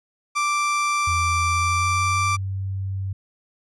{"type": "tone", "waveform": "30% pulse", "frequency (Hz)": 1174.7, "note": "D6", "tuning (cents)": 0, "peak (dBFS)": -17, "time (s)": [0.35, 2.37], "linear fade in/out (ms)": 20}
{"type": "tone with pitch glide", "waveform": "sine", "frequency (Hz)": [85.4, 96.41], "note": ["F2", "G2"], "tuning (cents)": [-38, -28], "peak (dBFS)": -24, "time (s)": [1.07, 3.13], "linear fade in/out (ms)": 5, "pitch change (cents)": 210, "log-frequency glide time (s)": [1.49, 2.3]}
{"effects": ["resampled to 22050 Hz"]}